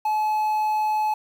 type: tone with quantisation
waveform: triangle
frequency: 857 Hz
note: A5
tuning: 46 cents flat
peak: -18 dBFS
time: 0.05-1.14 s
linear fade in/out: 5 ms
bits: 8
effects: none